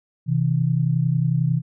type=tone pair together; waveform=sine; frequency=129.8 / 160.91 Hz; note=C3 / E3; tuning=-13 / -41 cents; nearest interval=major third; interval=372 cents; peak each=-20 dBFS; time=0.26-1.62 s; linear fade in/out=50 ms; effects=none